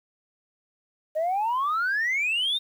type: exponential sweep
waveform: sine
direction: up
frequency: 606 to 3739 Hz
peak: -21 dBFS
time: 1.15-2.59 s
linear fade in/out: 20 ms
effects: tanh soft clip ceiling -20 dBFS + 9-bit